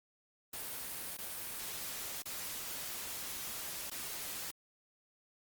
white noise with dropouts, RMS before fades -42 dBFS, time 0.53-4.51 s, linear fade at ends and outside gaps 5 ms, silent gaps 1.171-1.185 / 2.223-2.255 / 3.9-3.914 s, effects Opus 32 kbps

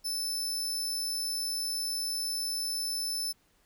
sawtooth tone, 5274 Hz, E8, in tune, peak -28 dBFS, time 0.04-3.33 s, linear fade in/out 20 ms, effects pink hiss -68 dBFS RMS until 3.65 s

